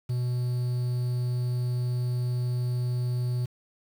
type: tone with quantisation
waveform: triangle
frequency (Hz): 123.47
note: B2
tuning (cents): 0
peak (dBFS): -23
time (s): 0.09-3.46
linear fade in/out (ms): 10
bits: 8
effects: none